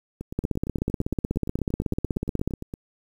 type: two click trains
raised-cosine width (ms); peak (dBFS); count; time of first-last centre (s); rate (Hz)
3; -20 / -11; 23 / 36; 0.21-2.739 / 0.39-2.537; 8.7 / 16.3
effects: 8-bit